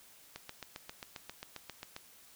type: click train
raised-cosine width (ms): 0.2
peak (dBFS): -25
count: 13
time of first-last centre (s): 0.36-1.964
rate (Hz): 7.48
effects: white hiss -59 dBFS RMS until 2.35 s